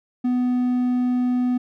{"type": "tone", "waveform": "triangle", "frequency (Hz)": 248.6, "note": "B3", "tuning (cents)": 12, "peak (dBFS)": -16, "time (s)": [0.24, 1.58], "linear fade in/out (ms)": 10, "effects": []}